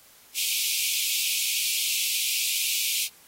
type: high-pass noise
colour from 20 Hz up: pink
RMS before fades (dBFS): -27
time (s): 0.34-3.09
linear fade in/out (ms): 50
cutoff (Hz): 2300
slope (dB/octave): 96
effects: white hiss -54 dBFS RMS until 3.27 s + AAC 48 kbps